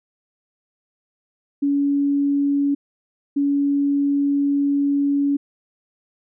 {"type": "tone pair in turn", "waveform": "sine", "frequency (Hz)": [282.8, 282.8], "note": ["C#4", "C#4"], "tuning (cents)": [35, 35], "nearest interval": "unison", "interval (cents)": 0, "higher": "neither", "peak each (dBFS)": -16, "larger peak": "neither", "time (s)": [[1.62, 2.75], [3.36, 5.37]], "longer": "second", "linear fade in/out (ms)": 10, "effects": []}